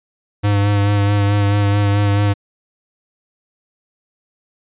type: tone with vibrato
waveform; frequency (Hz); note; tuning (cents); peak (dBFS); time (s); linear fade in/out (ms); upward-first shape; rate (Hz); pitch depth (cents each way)
square; 101.7; G#2; -36; -13; 0.43-2.34; 20; sine; 4.6; 22
effects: resampled to 8000 Hz